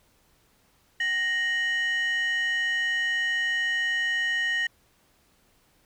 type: tone pair together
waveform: sine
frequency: 1867 / 2964 Hz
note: A#6 / F#7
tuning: +2 / +2 cents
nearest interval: minor sixth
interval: 800 cents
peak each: -22 / -29 dBFS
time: 1-4.67 s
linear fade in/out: 5 ms
effects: tanh soft clip ceiling -21 dBFS + pink hiss -64 dBFS RMS until 5.85 s